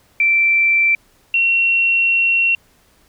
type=tone pair in turn; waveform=sine; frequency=2342 / 2730 Hz; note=D7 / F7; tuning=-5 / -40 cents; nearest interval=minor third; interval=265 cents; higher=second; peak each=-11 / -12 dBFS; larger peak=first; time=0.2-0.95 / 1.34-2.55 s; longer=second; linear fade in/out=2 ms; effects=pink hiss -55 dBFS RMS until 3.08 s